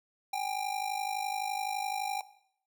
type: ring-modulated tone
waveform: square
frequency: 795 Hz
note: G5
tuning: 24 cents sharp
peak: -29 dBFS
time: 0.33-2.21 s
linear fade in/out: 2 ms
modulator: 25.9 Hz
effects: noise-tail reverb RT60 0.7 s tail -18 dB re dry